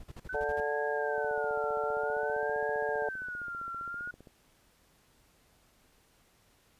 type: noise bursts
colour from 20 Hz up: brown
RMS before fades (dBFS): -44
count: 8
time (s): 0-0.604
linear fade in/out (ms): 5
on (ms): 37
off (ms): 44
type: tone with vibrato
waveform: sine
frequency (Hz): 1500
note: F#6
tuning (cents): +23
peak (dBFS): -36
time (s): 0.29-4.11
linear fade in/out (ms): 5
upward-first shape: sine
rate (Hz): 0.51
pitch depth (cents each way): 160
type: harmonic tone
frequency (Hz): 146.83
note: D3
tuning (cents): 0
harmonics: 3 / 4 / 5 / 6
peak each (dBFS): -33 / -35 / -37 / -39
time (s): 0.34-3.09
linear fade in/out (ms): 2
type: click train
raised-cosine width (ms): 2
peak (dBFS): -38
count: 48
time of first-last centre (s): 1.18-4.272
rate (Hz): 15.2
effects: pink hiss -66 dBFS RMS until 6.79 s + resampled to 32000 Hz